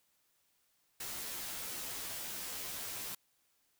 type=noise with comb filter; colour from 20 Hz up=white; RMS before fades=-42 dBFS; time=1-3.15 s; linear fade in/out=5 ms; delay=13 ms; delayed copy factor=-0.85; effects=white hiss -75 dBFS RMS until 3.79 s